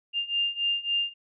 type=beating tone pair; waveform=sine; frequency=2800 / 2803.6 Hz; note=F7 / F7; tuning=+4 / +6 cents; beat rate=3.6 Hz; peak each=-29 / -27 dBFS; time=0.13-1.14 s; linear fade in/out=50 ms; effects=none